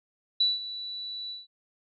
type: tone with ADSR envelope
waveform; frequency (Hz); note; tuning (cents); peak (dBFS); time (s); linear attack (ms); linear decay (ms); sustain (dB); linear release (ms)
sine; 3951; B7; 0; -19; 0.4-1.47; 7; 180; -15; 170
effects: none